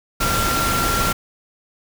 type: tone in noise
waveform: sine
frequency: 1370 Hz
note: F6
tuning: 34 cents flat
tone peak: -21 dBFS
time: 0.2-1.13 s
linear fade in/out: 10 ms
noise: pink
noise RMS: -21 dBFS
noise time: 0.2-1.13 s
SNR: -3 dB
effects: none